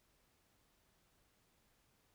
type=silence; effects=pink hiss -75 dBFS RMS until 2.14 s